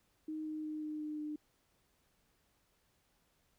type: tone with pitch steps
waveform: sine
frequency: 311.1 / 309.1 / 307.2 / 305.2 / 303.3 / 301.4 Hz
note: D#4 / D#4 / D#4 / D#4 / D#4 / D4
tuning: 0 / -11 / -22 / -33 / -44 / +45 cents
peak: -38 dBFS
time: 0.28-1.36 s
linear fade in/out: 5 ms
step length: 180 ms
effects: pink hiss -75 dBFS RMS until 3.58 s